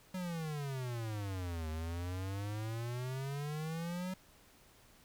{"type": "exponential two-way sweep", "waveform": "square", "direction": "down then up", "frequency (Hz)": [187.9, 77.8, 187.9], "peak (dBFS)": -38, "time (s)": [0.14, 4.14], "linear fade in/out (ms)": 5, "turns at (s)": 1.69, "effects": ["pink hiss -63 dBFS RMS until 5.04 s"]}